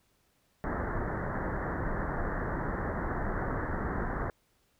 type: low-pass noise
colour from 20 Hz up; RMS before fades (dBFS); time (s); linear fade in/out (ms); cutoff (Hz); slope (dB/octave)
pink; -33; 0.64-4.3; 0; 1900; 96
effects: pink hiss -71 dBFS RMS until 4.79 s